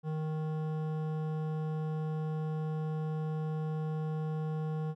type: tone with hard clipping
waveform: sine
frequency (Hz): 155.9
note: D#3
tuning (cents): +4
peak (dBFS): -34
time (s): 0.03-4.95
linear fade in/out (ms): 50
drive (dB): 13
effects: none